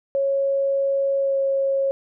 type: tone with pitch glide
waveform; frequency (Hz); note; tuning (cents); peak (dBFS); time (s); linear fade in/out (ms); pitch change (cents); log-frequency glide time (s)
sine; 550 to 545.3; C#5 to C#5; -14 to -29; -18; 0.15-1.91; 0; -15; 1.19-1.37
effects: none